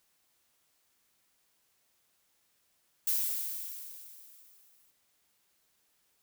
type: noise with exponential decay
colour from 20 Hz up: violet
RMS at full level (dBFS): -28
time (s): 3.07-4.91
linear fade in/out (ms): 5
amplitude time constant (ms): 400
effects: white hiss -73 dBFS RMS until 6.22 s